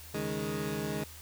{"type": "chord", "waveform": "20% pulse", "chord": "C# suspended second", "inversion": "none", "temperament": "equal", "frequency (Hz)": [138.59, 155.56, 207.7], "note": ["C#3", "D#3", "G#3"], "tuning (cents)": [0, 0, 0], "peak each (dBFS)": [-35, -32, -31], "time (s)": [0.14, 1.04], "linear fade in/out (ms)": 5, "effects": ["added 79 Hz sine -50 dBFS peak until 1.21 s", "white hiss -50 dBFS RMS until 1.21 s"]}